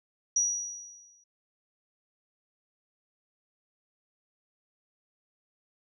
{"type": "tone with exponential decay", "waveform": "sine", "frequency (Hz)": 5800, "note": "F#8", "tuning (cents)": -35, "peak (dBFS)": -21, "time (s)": [0.36, 1.24], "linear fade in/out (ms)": 5, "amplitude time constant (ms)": 190, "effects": []}